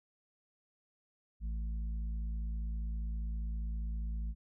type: harmonic tone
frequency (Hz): 55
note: A1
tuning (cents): 0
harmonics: 1 / 3 / 4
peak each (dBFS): -34 / -50 / -53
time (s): 1.4-4.35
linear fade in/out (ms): 50
effects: none